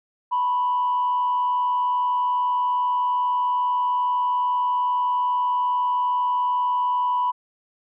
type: tone with frequency modulation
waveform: sine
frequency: 987.8 Hz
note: B5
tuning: in tune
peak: -18 dBFS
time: 0.31-7.32 s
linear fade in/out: 20 ms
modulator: 82.4 Hz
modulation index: 0.38
effects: tanh soft clip ceiling -15 dBFS